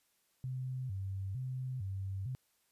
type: tone with vibrato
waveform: sine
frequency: 111.6 Hz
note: A2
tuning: 25 cents sharp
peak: -36 dBFS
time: 0.44-2.35 s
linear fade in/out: 0 ms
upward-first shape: square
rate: 1.1 Hz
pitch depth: 250 cents each way
effects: white hiss -75 dBFS RMS until 2.71 s + resampled to 32000 Hz